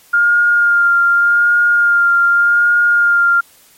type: tone with vibrato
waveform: sine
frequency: 1408 Hz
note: F6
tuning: 14 cents sharp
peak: -8 dBFS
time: 0.13-3.41 s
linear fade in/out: 10 ms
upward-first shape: sine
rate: 0.85 Hz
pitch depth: 19 cents each way
effects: white hiss -47 dBFS RMS until 3.77 s + MP3 64 kbps